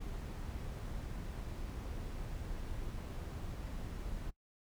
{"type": "noise", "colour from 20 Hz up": "brown", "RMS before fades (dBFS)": -42, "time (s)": [0, 4.31], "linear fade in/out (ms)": 20, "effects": ["noise-tail reverb RT60 0.1 s tail -20 dB re dry"]}